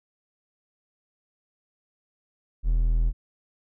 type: tone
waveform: triangle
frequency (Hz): 40.86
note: E1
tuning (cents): -14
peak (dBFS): -17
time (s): 2.63-3.13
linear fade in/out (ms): 50
effects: none